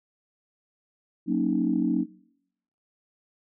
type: chord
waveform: sine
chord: D# minor seventh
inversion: first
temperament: equal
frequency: 185 / 233.1 / 277.2 / 311.1 Hz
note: F#3 / A#3 / C#4 / D#4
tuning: 0 / 0 / 0 / 0 cents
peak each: -28 / -27 / -27 / -27 dBFS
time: 1.26-2.06 s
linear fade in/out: 50 ms
effects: noise-tail reverb RT60 0.8 s tail -23 dB re dry + tanh soft clip ceiling -11 dBFS